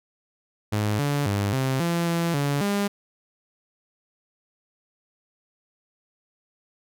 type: tone with pitch steps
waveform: sawtooth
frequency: 105.4 / 143.8 / 100.9 / 132.4 / 170.2 / 168.9 / 142.5 / 202 Hz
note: G#2 / D3 / G#2 / C3 / F3 / E3 / C#3 / G#3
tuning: +26 / -36 / -49 / +21 / -44 / +42 / +48 / -48 cents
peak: -18 dBFS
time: 0.72-2.88 s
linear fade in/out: 10 ms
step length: 270 ms
effects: none